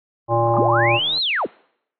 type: harmonic tone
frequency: 116.54 Hz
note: A#2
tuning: in tune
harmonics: 1 / 3 / 5 / 7 / 9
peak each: -22 / -23 / -20 / -20 / -23 dBFS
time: 0.28-1 s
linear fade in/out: 50 ms
type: click train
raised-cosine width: 1 ms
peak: -26 dBFS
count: 133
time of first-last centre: 0.31-1.178 s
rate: 152 Hz
type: linear two-way sweep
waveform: sine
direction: up then down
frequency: 98 to 4270 to 122.1 Hz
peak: -18 dBFS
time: 0.57-1.47 s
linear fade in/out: 20 ms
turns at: 1.2 s
effects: noise-tail reverb RT60 0.7 s tail -25 dB re dry + AAC 48 kbps